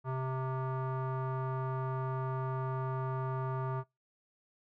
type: tone with low-pass filter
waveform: square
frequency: 130.81 Hz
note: C3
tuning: in tune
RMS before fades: -35 dBFS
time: 0.04-3.84 s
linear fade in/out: 50 ms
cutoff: 1100 Hz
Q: 3.6
effects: noise-tail reverb RT60 0.2 s tail -23 dB re dry